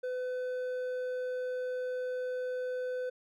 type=tone with hard clipping; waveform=sine; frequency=504 Hz; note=B4; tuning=35 cents sharp; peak=-34 dBFS; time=0.03-3.1 s; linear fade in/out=10 ms; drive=5 dB; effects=none